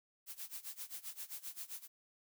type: noise with tremolo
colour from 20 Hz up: blue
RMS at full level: -44 dBFS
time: 0.26-1.88 s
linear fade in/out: 50 ms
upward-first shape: sine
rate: 7.6 Hz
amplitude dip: 90%
effects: none